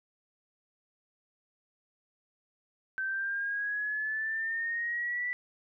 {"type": "exponential sweep", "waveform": "sine", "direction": "up", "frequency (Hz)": [1542, 1975.5], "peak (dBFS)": -30, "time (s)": [2.98, 5.33], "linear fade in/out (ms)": 0, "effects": []}